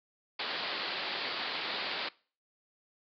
white low-pass noise, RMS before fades -36 dBFS, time 0.39-2.09 s, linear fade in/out 5 ms, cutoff 4700 Hz, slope 96 dB/octave, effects noise-tail reverb RT60 0.4 s tail -22 dB re dry + high-pass 300 Hz 12 dB/octave

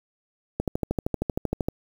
click train, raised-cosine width 2 ms, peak -11 dBFS, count 15, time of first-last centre 0.6-1.685 s, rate 12.9 Hz, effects 7-bit

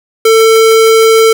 square tone, 446.8 Hz, A4, 27 cents sharp, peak -4 dBFS, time 0.25-1.33 s, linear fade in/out 5 ms, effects 7-bit

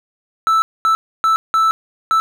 triangle tone bursts at uneven times, 1318.5 Hz, E6, in tune, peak -9 dBFS, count 5, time 0.47-0.62 / 0.85-0.95 / 1.24-1.36 / 1.54-1.71 / 2.11-2.2 s, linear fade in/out 0 ms, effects none

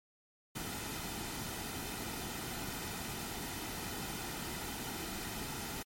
pink noise with comb filter, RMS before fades -41 dBFS, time 0.55-5.83 s, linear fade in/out 10 ms, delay 1.8 ms, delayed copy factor -0.5, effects MP3 64 kbps

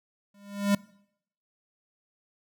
square tone with exponential growth, 201.5 Hz, G3, 48 cents sharp, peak -19 dBFS, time 0.34-0.75 s, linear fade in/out 5 ms, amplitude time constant 89 ms, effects noise-tail reverb RT60 0.7 s tail -22 dB re dry

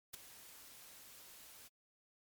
white noise with ADSR envelope, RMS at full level -44 dBFS, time 0.13-1.69 s, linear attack 12 ms, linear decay 9 ms, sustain -13 dB, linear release 25 ms, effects MP3 96 kbps

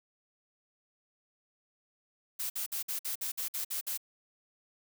blue noise bursts, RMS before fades -35 dBFS, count 10, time 2.39-3.976 s, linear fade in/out 10 ms, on 110 ms, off 54 ms, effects none

